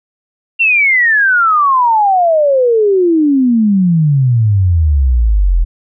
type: exponential sweep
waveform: sine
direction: down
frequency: 2764 to 40 Hz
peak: -7 dBFS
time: 0.59-5.65 s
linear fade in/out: 20 ms
effects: none